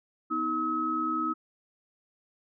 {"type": "tone cluster", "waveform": "sine", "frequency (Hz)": [246.1, 316.2, 1282], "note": ["B3", "D#4", "E6"], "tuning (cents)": [-6, 28, -49], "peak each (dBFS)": [-36, -32, -28], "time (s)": [0.3, 1.34], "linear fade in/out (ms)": 20, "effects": []}